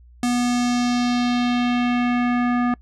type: tone with low-pass filter sweep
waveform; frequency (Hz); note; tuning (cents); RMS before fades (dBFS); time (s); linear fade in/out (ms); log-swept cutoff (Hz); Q
square; 243.8; B3; -22; -20; 0.23-2.74; 2; 8900 to 1500; 1.7
effects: noise-tail reverb RT60 0.1 s tail -25 dB re dry + added 60 Hz sine -45 dBFS peak until 2.81 s